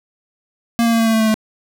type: tone with pitch steps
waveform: square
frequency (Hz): 233.1 / 230.8 / 228.6 / 226.3 / 224.1 / 221.9 / 219.8 / 217.6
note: A#3 / A#3 / A#3 / A3 / A3 / A3 / A3 / A3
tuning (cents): 0 / -17 / -34 / +49 / +32 / +15 / -2 / -19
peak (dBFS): -13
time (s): 0.79-1.342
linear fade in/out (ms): 0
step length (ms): 69
effects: none